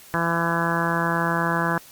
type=harmonic tone; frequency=168.1 Hz; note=E3; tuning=34 cents sharp; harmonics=1 / 2 / 3 / 4 / 5 / 6 / 7 / 8 / 9 / 10; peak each=-26 / -30 / -32 / -31 / -32 / -27 / -31 / -32 / -29 / -29 dBFS; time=0.14-1.78 s; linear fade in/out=0 ms; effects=white hiss -47 dBFS RMS until 1.91 s + Opus 48 kbps